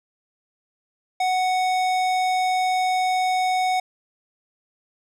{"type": "tone with tanh clipping", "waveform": "sine", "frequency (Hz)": 741, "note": "F#5", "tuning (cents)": 2, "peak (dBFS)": -21, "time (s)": [1.2, 3.8], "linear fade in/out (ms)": 5, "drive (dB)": 18, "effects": []}